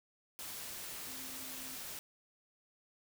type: tone in noise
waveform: sine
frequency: 260.8 Hz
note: C4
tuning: 5 cents flat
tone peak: -55 dBFS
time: 1.07-1.76 s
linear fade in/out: 0 ms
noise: white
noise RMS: -45 dBFS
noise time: 0.39-1.99 s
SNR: -13 dB
effects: none